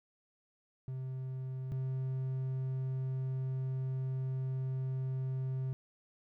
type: tone pair in turn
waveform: triangle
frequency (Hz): 130.5 / 131.19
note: C3 / C3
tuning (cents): -4 / +5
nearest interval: unison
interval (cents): 9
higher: second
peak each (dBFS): -35 / -31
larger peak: second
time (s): 0.88-1.72 / 1.72-5.73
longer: second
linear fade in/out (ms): 0
effects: none